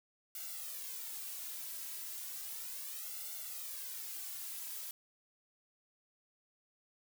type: noise with flanger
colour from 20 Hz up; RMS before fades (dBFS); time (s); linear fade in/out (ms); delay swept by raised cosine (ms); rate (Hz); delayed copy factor
blue; -44; 0.35-4.91; 2; 1.4 to 3.1; 0.34; +0.95
effects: none

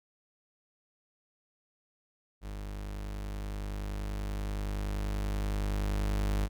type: tone with level ramp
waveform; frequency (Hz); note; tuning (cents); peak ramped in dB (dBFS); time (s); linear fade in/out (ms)
40% pulse; 50.5; G#1; -48; -37 to -26; 2.41-6.49; 50
effects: none

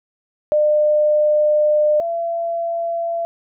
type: tone pair in turn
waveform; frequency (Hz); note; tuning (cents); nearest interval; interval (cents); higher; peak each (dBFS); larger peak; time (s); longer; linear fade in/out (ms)
sine; 602 / 675.7; D5 / E5; +43 / +43; major second; 200; second; -12 / -19; first; 0.52-2 / 2-3.25; first; 0
effects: none

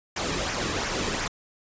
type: noise with flanger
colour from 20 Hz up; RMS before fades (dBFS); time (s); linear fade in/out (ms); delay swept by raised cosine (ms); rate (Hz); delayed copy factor
pink; -28; 0.16-1.28; 5; 0.24 to 1.44; 2.8; -0.5
effects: resampled to 16000 Hz

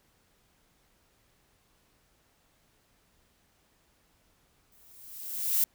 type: noise with exponential growth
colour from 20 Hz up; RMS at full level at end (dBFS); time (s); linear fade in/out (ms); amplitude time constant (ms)
violet; -23; 4.72-5.64; 2; 200
effects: pink hiss -68 dBFS RMS until 5.74 s

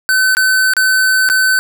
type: tone with dropouts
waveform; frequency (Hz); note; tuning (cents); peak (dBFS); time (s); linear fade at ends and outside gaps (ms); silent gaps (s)
square; 1522; F#6; +48; -10; 0.09-1.59; 0; 0.35-0.369 / 0.736-0.767 / 1.289-1.299
effects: none

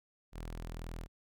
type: tone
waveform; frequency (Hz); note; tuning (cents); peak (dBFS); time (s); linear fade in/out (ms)
sawtooth; 41.17; E1; -1; -37; 0.32-1.08; 50
effects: none

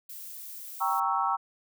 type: noise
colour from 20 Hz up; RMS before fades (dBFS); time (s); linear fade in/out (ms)
violet; -42; 0.09-1; 5
type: chord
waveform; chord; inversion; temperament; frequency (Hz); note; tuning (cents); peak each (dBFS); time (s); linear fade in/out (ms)
sine; G diminished seventh; none; equal; 784 / 932.3 / 1108.7 / 1318.5; G5 / Bb5 / Db6 / Fb6; 0 / 0 / 0 / 0; -30; 0.8-1.37; 20
effects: none

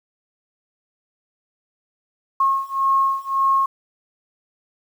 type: beating tone pair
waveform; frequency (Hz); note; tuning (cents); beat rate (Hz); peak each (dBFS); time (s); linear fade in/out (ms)
sine; 1083 / 1084.8; C#6 / C#6; -41 / -38; 1.8; -20 / -19; 2.4-3.66; 5
effects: 8-bit

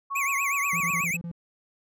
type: tone with pitch glide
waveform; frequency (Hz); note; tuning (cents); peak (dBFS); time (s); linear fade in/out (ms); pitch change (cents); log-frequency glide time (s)
sine; 1108.7 to 1127.4; C#6 to C#6; 0 to +29; -28; 0.1-1.05; 20; +29; 0.4-0.64
type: tone with vibrato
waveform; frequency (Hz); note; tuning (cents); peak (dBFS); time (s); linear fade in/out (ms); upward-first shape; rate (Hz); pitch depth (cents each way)
square; 2305; D7; -33; -26; 0.15-1.17; 10; triangle; 8.2; 230
type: tone bursts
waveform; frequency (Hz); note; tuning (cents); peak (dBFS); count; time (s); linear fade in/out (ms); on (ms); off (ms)
triangle; 170.1; F3; -45; -30; 6; 0.73-1.315; 2; 75; 27
effects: none

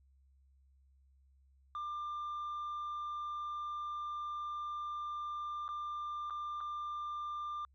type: tone with dropouts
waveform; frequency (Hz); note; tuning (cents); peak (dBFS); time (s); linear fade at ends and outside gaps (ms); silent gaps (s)
sine; 1193; D6; +27; -35; 1.75-7.65; 1; 5.68-5.689 / 6.299-6.306 / 6.605-6.61
effects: tanh soft clip ceiling -37 dBFS + added 67 Hz sine -64 dBFS peak until 7.74 s

